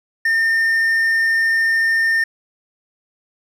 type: tone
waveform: triangle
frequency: 1813 Hz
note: A#6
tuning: 49 cents flat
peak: -12 dBFS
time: 0.25-2.24 s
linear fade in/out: 5 ms
effects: none